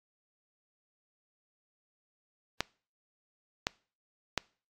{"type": "clicks", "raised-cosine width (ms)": 0.2, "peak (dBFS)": -10, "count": 3, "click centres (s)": [2.606, 3.669, 4.377], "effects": ["noise-tail reverb RT60 0.4 s tail -24 dB re dry", "AAC 64 kbps"]}